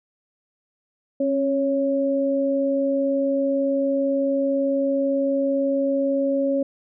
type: tone pair together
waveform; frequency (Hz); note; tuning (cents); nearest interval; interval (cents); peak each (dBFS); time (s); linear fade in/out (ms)
sine; 272.4 / 554.4; C#4 / C#5; -30 / 0; octave; 1230; -22 / -21; 1.2-6.63; 5
effects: none